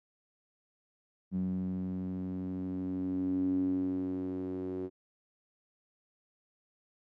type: tone with band-pass filter sweep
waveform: sawtooth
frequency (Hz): 92.6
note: F#2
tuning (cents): +2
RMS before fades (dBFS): -34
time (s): 1.31-4.9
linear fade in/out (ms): 50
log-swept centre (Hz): 200 to 340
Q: 10
effects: none